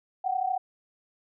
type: tone pair together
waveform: sine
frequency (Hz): 735 / 768.1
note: F#5 / G5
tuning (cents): -12 / -35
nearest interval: minor second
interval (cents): 77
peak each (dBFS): -28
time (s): 0.24-0.58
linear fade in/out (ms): 10
effects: none